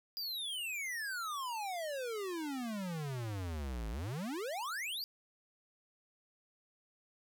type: exponential two-way sweep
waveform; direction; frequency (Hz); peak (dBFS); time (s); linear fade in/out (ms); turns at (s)
square; down then up; 4900 to 52 to 4900; -38; 0.17-5.04; 0; 3.89
effects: none